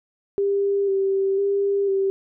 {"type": "tone with vibrato", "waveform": "sine", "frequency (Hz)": 393.9, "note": "G4", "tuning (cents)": 8, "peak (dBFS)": -18, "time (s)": [0.38, 2.1], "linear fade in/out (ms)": 0, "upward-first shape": "square", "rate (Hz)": 1, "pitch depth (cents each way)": 22, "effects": []}